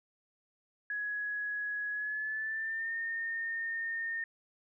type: tone with pitch glide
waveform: sine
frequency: 1676 to 1827.7 Hz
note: G#6 to A#6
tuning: +15 to -35 cents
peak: -33 dBFS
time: 0.9-4.24 s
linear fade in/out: 2 ms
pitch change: +150 cents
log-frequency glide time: 1.91-2.94 s
effects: none